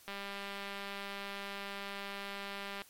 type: click train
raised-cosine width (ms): 0.3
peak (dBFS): -26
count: 546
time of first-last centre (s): 0.08-2.819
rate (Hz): 199
effects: white hiss -60 dBFS RMS until 2.89 s + MP3 64 kbps